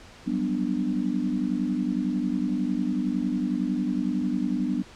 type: chord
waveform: sine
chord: G major seventh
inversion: third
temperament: equal with one note detuned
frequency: 185 / 196 / 246.9 / 295.4 Hz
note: F#3 / G3 / B3 / D4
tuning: 0 / 0 / 0 / +10 cents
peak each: -32 / -30 / -27 / -29 dBFS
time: 0.26-4.83 s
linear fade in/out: 20 ms
effects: pink hiss -48 dBFS RMS until 4.95 s + low-pass 6000 Hz 12 dB/octave